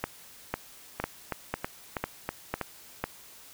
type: two click trains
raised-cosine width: 0.5 ms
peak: -15 / -13 dBFS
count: 6 / 7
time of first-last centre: 1-2.613 / 0.04-3.04 s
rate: 3.1 / 2 Hz
effects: white hiss -51 dBFS RMS until 3.53 s